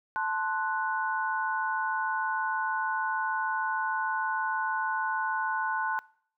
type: chord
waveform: sine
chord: F# diminished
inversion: first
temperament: equal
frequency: 880 / 1046.5 / 1480 Hz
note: A5 / C6 / F#6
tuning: 0 / 0 / 0 cents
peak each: -31 / -33 / -31 dBFS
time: 0.16-5.99 s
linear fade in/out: 0 ms
effects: noise-tail reverb RT60 0.6 s tail -23 dB re dry